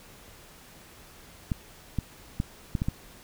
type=clicks; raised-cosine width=5 ms; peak=-14 dBFS; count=6; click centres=1.518 / 1.987 / 2.401 / 2.752 / 2.819 / 2.885 s; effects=pink hiss -51 dBFS RMS until 3.23 s